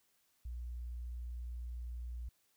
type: tone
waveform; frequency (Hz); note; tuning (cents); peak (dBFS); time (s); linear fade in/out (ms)
sine; 59.9; A#1; +48; -40; 0.45-2.29; 5
effects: white hiss -75 dBFS RMS until 2.56 s